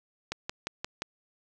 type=click train; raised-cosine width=0.2 ms; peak=-15 dBFS; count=5; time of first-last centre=0.32-1.021 s; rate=5.71 Hz; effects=none